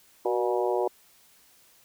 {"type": "harmonic tone with a mistuned harmonic", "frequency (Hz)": 120.4, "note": "B2", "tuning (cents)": -44, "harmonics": [3, 4, 5, 6, 7, 8], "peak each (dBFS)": [-27, -29, -31, -33, -34, -35], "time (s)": [0.25, 0.88], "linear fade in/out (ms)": 5, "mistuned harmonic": 3, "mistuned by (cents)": 45, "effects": ["white hiss -59 dBFS RMS until 1.84 s"]}